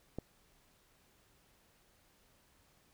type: click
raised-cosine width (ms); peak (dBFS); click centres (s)
2; -25; 0.186
effects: pink hiss -69 dBFS RMS until 2.93 s